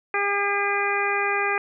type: harmonic tone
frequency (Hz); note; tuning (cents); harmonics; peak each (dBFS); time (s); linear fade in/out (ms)
403.4; G4; +50; 1 / 2 / 3 / 4 / 5 / 6; -28 / -28 / -28 / -28 / -28 / -28; 0.14-1.58; 2
effects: none